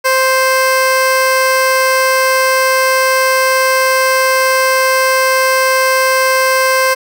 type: tone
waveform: 15% pulse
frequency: 523.3 Hz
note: C5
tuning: in tune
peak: -3 dBFS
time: 0.04-6.95 s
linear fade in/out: 20 ms
effects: none